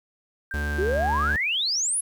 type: tone with pitch glide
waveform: sine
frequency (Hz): 1577 to 1638.3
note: G6 to G#6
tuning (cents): +10 to -24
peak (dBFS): -30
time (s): 0.51-1.32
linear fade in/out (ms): 2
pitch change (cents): +66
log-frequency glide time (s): 0.87-1.06
type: tone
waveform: 45% pulse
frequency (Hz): 73.42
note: D2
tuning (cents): 0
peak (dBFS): -26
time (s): 0.54-1.36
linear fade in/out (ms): 0
type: exponential sweep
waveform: sine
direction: up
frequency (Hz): 349.2 to 11100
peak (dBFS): -22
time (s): 0.78-2.01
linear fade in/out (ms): 10
effects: 9-bit